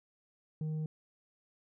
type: tone with tanh clipping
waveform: sine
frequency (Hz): 155.56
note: D#3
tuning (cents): 0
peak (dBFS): -34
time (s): 0.61-0.86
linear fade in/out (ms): 2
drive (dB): 4
effects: none